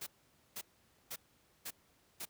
white noise bursts, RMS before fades -43 dBFS, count 5, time 0.01-2.255 s, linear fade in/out 10 ms, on 57 ms, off 490 ms, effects pink hiss -70 dBFS RMS until 2.29 s + high-pass 60 Hz 12 dB/octave

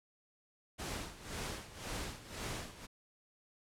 pink noise with tremolo, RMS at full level -40 dBFS, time 0.78-2.87 s, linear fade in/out 20 ms, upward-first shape sine, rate 1.9 Hz, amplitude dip 80%, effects low-pass 10000 Hz 12 dB/octave

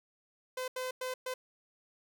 sawtooth tone bursts at uneven times, 511 Hz, C5, 41 cents flat, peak -31 dBFS, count 4, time 0.57-0.68 / 0.76-0.91 / 1.01-1.14 / 1.26-1.34 s, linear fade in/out 5 ms, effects none

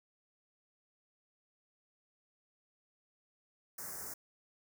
white band-stop noise, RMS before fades -44 dBFS, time 3.78-4.14 s, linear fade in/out 5 ms, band 1900 to 5400 Hz, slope 48 dB/octave, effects none

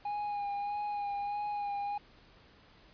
triangle tone with vibrato, 819 Hz, G#5, 24 cents flat, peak -31 dBFS, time 0.05-1.98 s, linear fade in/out 5 ms, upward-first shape sine, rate 1.6 Hz, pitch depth 23 cents each way, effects pink hiss -60 dBFS RMS until 2.93 s + resampled to 11025 Hz

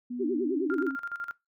sine tone with pitch glide, 245.2 to 270.5 Hz, B3 to C#4, -12 to -42 cents, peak -32 dBFS, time 0.1-0.96 s, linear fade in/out 10 ms, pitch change +170 cents, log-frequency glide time 0.45-0.54 s
sine tone with vibrato, 339.1 Hz, E4, 49 cents sharp, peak -26 dBFS, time 0.19-0.9 s, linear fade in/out 20 ms, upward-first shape sine, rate 9.6 Hz, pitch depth 270 cents each way
sine tone with tremolo, 1396.9 Hz, F6, in tune, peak -31 dBFS, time 0.7-1.31 s, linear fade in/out 0 ms, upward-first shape square, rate 12 Hz, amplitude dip 80%
effects noise-tail reverb RT60 0.2 s tail -21 dB re dry

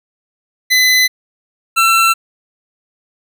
25% pulse tone pair in turn, 2015 / 1344.9 Hz, B6 / E6, +34 / +34 cents, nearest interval perfect fifth, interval 700 cents, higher first, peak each -5 dBFS, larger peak neither, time 0.7-1.08 / 1.76-2.14 s, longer neither, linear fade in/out 20 ms, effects none

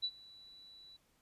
sine tone with ADSR envelope, 3951 Hz, B7, in tune, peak -31 dBFS, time 0.02-0.97 s, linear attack 23 ms, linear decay 58 ms, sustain -23 dB, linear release 12 ms, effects pink hiss -73 dBFS RMS until 1.21 s + resampled to 32000 Hz

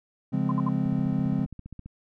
triangle chord, Db major seventh, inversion none, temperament just, 138.59 / 173.24 / 207.9 / 259.9 Hz, Db3 / F3 / Ab3 / C4, 0 / -14 / +2 / -11 cents, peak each -27 dBFS, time 0.32-1.46 s, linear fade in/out 20 ms
sine tone bursts, 1032 Hz, C6, 24 cents flat, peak -28 dBFS, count 3, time 0.49-0.688 s, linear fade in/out 2 ms, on 24 ms, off 63 ms
click train, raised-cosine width 5 ms, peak -28 dBFS, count 16, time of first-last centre 0.86-1.86 s, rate 15 Hz
effects none

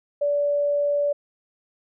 sine tone, 578 Hz, D5, 28 cents flat, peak -19 dBFS, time 0.21-1.13 s, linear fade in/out 10 ms, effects none

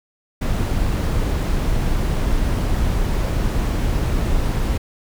brown noise, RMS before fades -19 dBFS, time 0.41-4.78 s, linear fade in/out 10 ms, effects none

